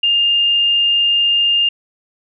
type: tone with frequency modulation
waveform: sine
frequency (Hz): 2813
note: F7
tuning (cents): +12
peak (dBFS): -11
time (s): 0.03-1.69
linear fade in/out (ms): 5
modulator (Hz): 24.5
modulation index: 0.39
effects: none